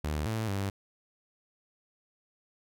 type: tone with pitch steps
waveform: sawtooth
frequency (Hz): 75.5 / 110.8 / 98.6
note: D2 / A2 / G2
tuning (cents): +48 / +13 / +11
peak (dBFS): -26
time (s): 0.04-0.7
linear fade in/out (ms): 5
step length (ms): 220
effects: none